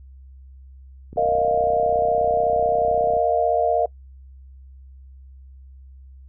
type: click train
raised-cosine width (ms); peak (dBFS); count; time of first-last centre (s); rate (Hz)
3; -25; 65; 1.13-3.168; 31.4
type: chord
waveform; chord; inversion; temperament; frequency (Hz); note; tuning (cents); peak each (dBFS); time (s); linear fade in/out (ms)
sine; Bb suspended fourth; none; equal; 466.2 / 622.3 / 698.5; Bb4 / Eb5 / F5; 0 / 0 / 0; -23 / -21 / -20; 1.17-3.86; 5
effects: noise-tail reverb RT60 0.1 s tail -23 dB re dry + added 66 Hz sine -41 dBFS peak until 6.28 s